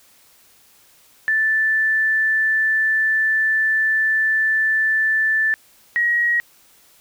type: tone pair in turn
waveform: sine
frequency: 1760 / 1897.6 Hz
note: A6 / A#6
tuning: 0 / +30 cents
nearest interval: minor second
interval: 130 cents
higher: second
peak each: -15 dBFS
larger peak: neither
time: 1.28-5.54 / 5.96-6.4 s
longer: first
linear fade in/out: 0 ms
effects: white hiss -53 dBFS RMS until 7 s